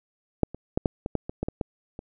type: clicks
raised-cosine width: 2 ms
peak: -6 / -23 / -9 / -8 / -16 / -11 / -19 / -14 / -15 / -13 / -23 dBFS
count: 11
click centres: 0.433 / 0.546 / 0.775 / 0.858 / 1.061 / 1.153 / 1.295 / 1.43 / 1.485 / 1.612 / 1.991 s
effects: none